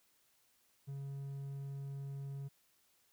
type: tone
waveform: triangle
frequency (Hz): 138.59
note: C#3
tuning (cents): 0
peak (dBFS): -39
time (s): 0.87-2.49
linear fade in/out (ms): 20
effects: white hiss -73 dBFS RMS until 3.12 s